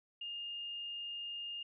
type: tone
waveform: sine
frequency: 2826 Hz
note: F7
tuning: 20 cents sharp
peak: -40 dBFS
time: 0.21-1.63 s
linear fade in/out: 5 ms
effects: none